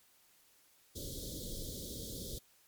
pink band-stop noise, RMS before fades -43 dBFS, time 0.95-2.39 s, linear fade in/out 10 ms, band 580 to 3300 Hz, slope 96 dB/octave, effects white hiss -67 dBFS RMS until 2.67 s + MP3 96 kbps

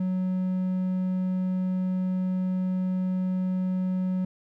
triangle tone, 185 Hz, F#3, in tune, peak -22 dBFS, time 0-4.25 s, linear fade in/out 5 ms, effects none

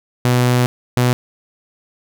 sawtooth tone pair in turn, 123.8 / 123.8 Hz, B2 / B2, +5 / +5 cents, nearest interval unison, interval 0 cents, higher neither, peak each -8 dBFS, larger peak neither, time 0.25-0.66 / 0.97-1.13 s, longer first, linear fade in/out 0 ms, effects none

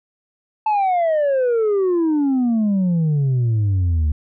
sine exponential sweep, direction down, 880 to 73.42 Hz, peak -12 dBFS, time 0.66-4.12 s, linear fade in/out 5 ms, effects tanh soft clip ceiling -14 dBFS

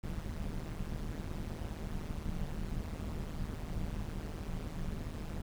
brown noise with amplitude modulation, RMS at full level -35 dBFS, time 0.03-5.42 s, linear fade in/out 10 ms, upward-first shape sine, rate 156 Hz, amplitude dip 90%, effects none

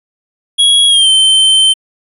square tone with pitch glide, 3322 to 3100 Hz, G#7 to G7, 0 to -20 cents, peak -6 dBFS, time 0.58-1.74 s, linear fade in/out 20 ms, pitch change -120 cents, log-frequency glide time 0.88-1.09 s, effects resampled to 32000 Hz

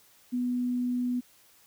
sine tone, 246.9 Hz, B3, in tune, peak -26 dBFS, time 0.32-1.21 s, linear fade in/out 20 ms, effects white hiss -60 dBFS RMS until 1.66 s

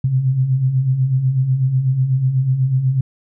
sine beating tone pair, 124.8 / 132.9 Hz, B2 / C3, +19 / +27 cents, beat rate 8.1 Hz, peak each -22 / -14 dBFS, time 0.04-3.01 s, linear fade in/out 5 ms, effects none

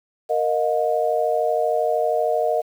sine chord, Bb suspended fourth, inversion none, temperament equal with one note detuned, 466.2 / 622.3 / 715.2 Hz, Bb4 / Eb5 / F5, 0 / 0 / +41 cents, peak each -23 / -21 / -23 dBFS, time 0.29-2.62 s, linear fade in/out 20 ms, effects 8-bit

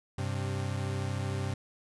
40% pulse tone pair together, 97.5 / 130.79 Hz, G2 / C3, -9 / 0 cents, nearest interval perfect fourth, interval 509 cents, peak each -32 / -34 dBFS, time 0.18-1.54 s, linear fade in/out 5 ms, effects resampled to 24000 Hz + 11-bit

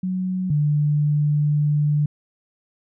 sine tone pair in turn, 185 / 148.16 Hz, F#3 / D3, 0 / +16 cents, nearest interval major third, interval 384 cents, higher first, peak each -21 / -16 dBFS, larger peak second, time 0.03-0.5 / 0.5-2.06 s, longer second, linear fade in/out 5 ms, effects none

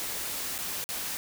white noise with dropouts, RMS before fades -34 dBFS, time 0-1.17 s, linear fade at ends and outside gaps 0 ms, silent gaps 0.58-0.587 / 0.841-0.89 s, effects none

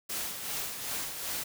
white noise with tremolo, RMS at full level -34 dBFS, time 0.09-1.44 s, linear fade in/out 10 ms, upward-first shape sine, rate 2.6 Hz, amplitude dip 50%, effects none

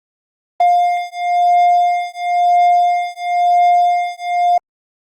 triangle beating tone pair, 705 / 705.98 Hz, F5 / F5, +16 / +19 cents, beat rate 0.98 Hz, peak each -12 dBFS, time 0.6-4.58 s, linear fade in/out 5 ms, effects Opus 24 kbps

